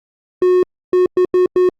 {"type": "tone bursts at uneven times", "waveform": "triangle", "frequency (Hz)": 364, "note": "F#4", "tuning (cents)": -28, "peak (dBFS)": -7, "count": 5, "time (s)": [[0.42, 0.63], [0.93, 1.06], [1.17, 1.25], [1.34, 1.46], [1.56, 1.69]], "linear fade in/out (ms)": 2, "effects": ["Opus 48 kbps"]}